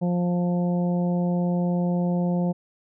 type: harmonic tone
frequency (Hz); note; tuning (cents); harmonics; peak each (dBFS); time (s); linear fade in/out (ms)
176.2; F3; +16; 1 / 2 / 3 / 4 / 5; -21 / -33 / -31 / -36 / -40; 0.01-2.53; 20
effects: none